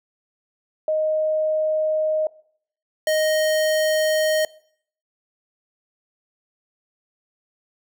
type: tone pair in turn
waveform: sine / square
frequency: 622.3 / 622.3 Hz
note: D#5 / D#5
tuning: 0 / 0 cents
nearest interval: unison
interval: 0 cents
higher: neither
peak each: -18 dBFS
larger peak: neither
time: 0.88-2.27 / 3.07-4.45 s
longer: first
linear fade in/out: 2 ms
effects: noise-tail reverb RT60 0.6 s tail -22 dB re dry